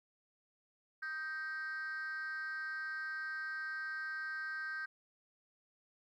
sine tone with frequency modulation, 1566 Hz, G6, 2 cents flat, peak -36 dBFS, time 1.02-4.86 s, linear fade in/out 10 ms, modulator 313 Hz, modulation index 0.57, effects tanh soft clip ceiling -37 dBFS + 13-bit

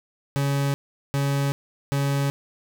40% pulse tone bursts, 140 Hz, C#3, 18 cents sharp, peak -20 dBFS, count 3, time 0.36-2.3 s, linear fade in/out 0 ms, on 380 ms, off 400 ms, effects none

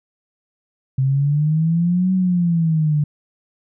sine exponential two-way sweep, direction up then down, 130.81 to 188.5 to 146.4 Hz, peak -14 dBFS, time 0.98-3.04 s, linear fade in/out 5 ms, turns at 2.13 s, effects none

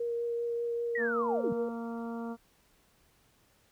sine tone with vibrato, 470.5 Hz, A#4, 16 cents sharp, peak -30 dBFS, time 0-1.69 s, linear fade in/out 5 ms, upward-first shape triangle, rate 5.1 Hz, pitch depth 10 cents each way
sine linear sweep, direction down, 1968 to 139.7 Hz, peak -31 dBFS, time 0.95-1.53 s, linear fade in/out 5 ms
harmonic tone, 231.7 Hz, A#3, 10 cents flat, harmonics 1 / 2 / 3 / 4 / 5 / 6, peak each -36 / -42 / -46 / -48 / -50 / -52 dBFS, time 0.97-2.37 s, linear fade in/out 50 ms
effects pink hiss -67 dBFS RMS until 3.71 s

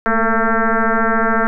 sine tone with frequency modulation, 679 Hz, F5, 49 cents flat, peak -12 dBFS, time 0.06-1.47 s, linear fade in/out 0 ms, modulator 224 Hz, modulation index 4.5, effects none

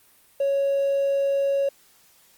triangle tone with hard clipping, 554.4 Hz, C#5, in tune, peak -20 dBFS, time 0.4-1.69 s, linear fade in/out 5 ms, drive 4 dB, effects white hiss -57 dBFS RMS until 2.37 s + Opus 32 kbps

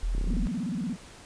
sine tone, 41.2 Hz, E1, in tune, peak -25 dBFS, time 0.03-0.47 s, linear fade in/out 0 ms
clicks, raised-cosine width 3 ms, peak -24 dBFS, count 8, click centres 0.15 / 0.181 / 0.212 / 0.242 / 0.274 / 0.305 / 0.335 / 0.367 s
sine tone with vibrato, 207.7 Hz, G#3, in tune, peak -28 dBFS, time 0.25-0.97 s, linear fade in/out 50 ms, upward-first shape square, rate 17 Hz, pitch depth 270 cents each way
effects pink hiss -49 dBFS RMS until 1.25 s + resampled to 22050 Hz

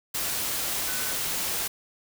sine tone in noise, 1500 Hz, F#6, 23 cents sharp, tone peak -38 dBFS, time 0.87-1.13 s, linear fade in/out 10 ms, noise white, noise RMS -29 dBFS, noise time 0.14-1.68 s, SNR -12 dB, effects none

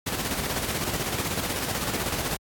pink noise with tremolo, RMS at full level -27 dBFS, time 0.06-2.37 s, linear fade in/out 10 ms, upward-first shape square, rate 16 Hz, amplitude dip 40%, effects high-pass 60 Hz 12 dB/octave + AAC 64 kbps

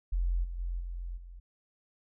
sine tone with level steps, 43.65 Hz, F1, in tune, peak -26 / -35 / -31 / -35 / -44 dBFS, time 0.12-1.4 s, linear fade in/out 10 ms, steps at 0.43 / 0.58 / 0.79 / 1.16 s, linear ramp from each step 20 ms, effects none

